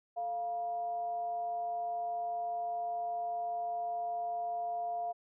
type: tone with frequency modulation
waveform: sine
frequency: 698.5 Hz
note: F5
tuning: in tune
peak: -33 dBFS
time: 0.16-5.13 s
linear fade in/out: 20 ms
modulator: 261 Hz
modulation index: 0.26
effects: none